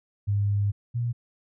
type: tone pair in turn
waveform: sine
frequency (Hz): 101.6 / 119.14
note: G#2 / A#2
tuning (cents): -38 / +38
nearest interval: minor third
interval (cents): 276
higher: second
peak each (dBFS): -21 / -24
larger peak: first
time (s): 0.27-0.72 / 0.94-1.13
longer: first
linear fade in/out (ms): 20
effects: none